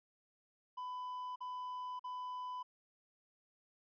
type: tone bursts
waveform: triangle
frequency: 1000 Hz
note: B5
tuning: 21 cents sharp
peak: -39 dBFS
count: 3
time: 0.77-2.63 s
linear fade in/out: 10 ms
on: 590 ms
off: 45 ms
effects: resampled to 11025 Hz